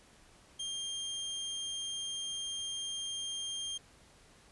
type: tone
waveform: sawtooth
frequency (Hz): 3197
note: G7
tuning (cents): +33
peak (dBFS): -33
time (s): 0.59-3.78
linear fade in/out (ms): 10
effects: pink hiss -61 dBFS RMS until 4.51 s + resampled to 24000 Hz